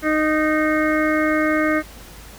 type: harmonic tone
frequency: 308.7 Hz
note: D#4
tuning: 14 cents flat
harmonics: 1 / 2 / 4 / 5 / 6 / 7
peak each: -19 / -22 / -25 / -26 / -27 / -27 dBFS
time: 0.02-1.83 s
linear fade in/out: 50 ms
effects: added 52 Hz sine -42 dBFS peak until 2.38 s + pink hiss -42 dBFS RMS until 2.38 s